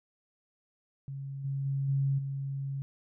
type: tone with level steps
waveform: sine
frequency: 137.4 Hz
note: C#3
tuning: 15 cents flat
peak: -36 / -30 / -28 / -25 / -32 dBFS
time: 1.08-2.82 s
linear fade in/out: 0 ms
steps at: 1.44 / 1.65 / 1.88 / 2.18 s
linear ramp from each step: 10 ms
effects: none